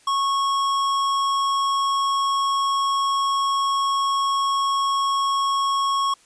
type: tone with tanh clipping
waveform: sine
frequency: 1100 Hz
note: C#6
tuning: 14 cents flat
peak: -21 dBFS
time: 0.07-6.14 s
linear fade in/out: 5 ms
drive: 16 dB
effects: white hiss -55 dBFS RMS until 6.25 s + resampled to 22050 Hz